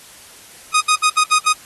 sawtooth tone bursts at uneven times, 1244.5 Hz, D#6, in tune, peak -8 dBFS, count 6, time 0.74-0.81 / 0.88-0.96 / 1.03-1.1 / 1.17-1.24 / 1.31-1.39 / 1.46-1.53 s, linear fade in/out 10 ms, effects white hiss -42 dBFS RMS until 1.65 s + AAC 32 kbps

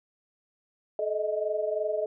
sine tone cluster, 431.3 / 614 / 637 Hz, A4 / D#5 / D#5, -35 / -23 / +41 cents, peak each -31 / -30 / -31 dBFS, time 0.99-2.06 s, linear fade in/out 2 ms, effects none

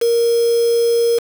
sine tone with quantisation, 468 Hz, A#4, 7 cents sharp, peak -12 dBFS, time 0.01-1.19 s, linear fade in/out 10 ms, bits 4, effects none

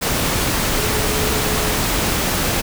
sine tone in noise, 427.2 Hz, G#4, 49 cents sharp, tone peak -26 dBFS, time 0.76-1.77 s, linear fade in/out 20 ms, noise pink, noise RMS -19 dBFS, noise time 0.01-2.62 s, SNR -10 dB, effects none

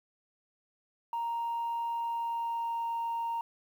sine tone with pitch glide, 932.3 to 926.9 Hz, A#5 to A#5, 0 to -10 cents, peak -29 dBFS, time 1.13-3.41 s, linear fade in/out 2 ms, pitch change -10 cents, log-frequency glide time 1.91-2.9 s, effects tanh soft clip ceiling -28 dBFS + 10-bit

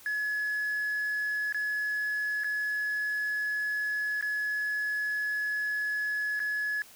sine tone with dropouts, 1698 Hz, G#6, 38 cents sharp, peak -26 dBFS, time 0.06-6.82 s, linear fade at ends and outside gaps 1 ms, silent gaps 1.525-1.545 / 2.436-2.444 / 4.211-4.225 / 6.394-6.401 s, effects tanh soft clip ceiling -26 dBFS + white hiss -53 dBFS RMS until 6.95 s

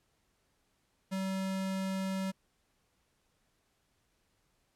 square tone, 191.1 Hz, G3, 44 cents flat, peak -33 dBFS, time 1.11-2.32 s, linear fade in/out 20 ms, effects pink hiss -75 dBFS RMS until 4.75 s + low-pass 12000 Hz 12 dB/octave

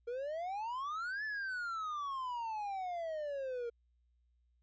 triangle exponential two-way sweep, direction up then down, 463.2 to 1760 to 463.2 Hz, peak -35 dBFS, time 0.07-3.7 s, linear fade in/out 10 ms, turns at 1.24 s, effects added 60 Hz sine -70 dBFS peak until 4.62 s + resampled to 16000 Hz

